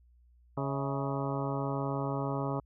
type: harmonic tone with a mistuned harmonic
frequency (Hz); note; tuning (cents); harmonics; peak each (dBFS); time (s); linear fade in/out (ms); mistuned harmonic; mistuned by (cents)
138.59; C#3; 0; 1 / 2 / 3 / 4 / 5 / 6 / 7 / 8 / 9; -34 / -37 / -39 / -40 / -41 / -42 / -42 / -43 / -44; 0.57-2.6; 5; 5; -82
effects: added 60 Hz sine -59 dBFS peak until 2.65 s